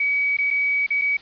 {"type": "tone with dropouts", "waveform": "sine", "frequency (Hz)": 2270, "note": "C#7", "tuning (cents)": 41, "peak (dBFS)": -18, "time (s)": [0, 1.17], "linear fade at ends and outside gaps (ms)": 5, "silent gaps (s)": [[0.37, 0.385], [0.505, 0.509], [0.865, 0.904], [1.014, 1.018]], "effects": ["white hiss -45 dBFS RMS until 1.21 s", "resampled to 11025 Hz"]}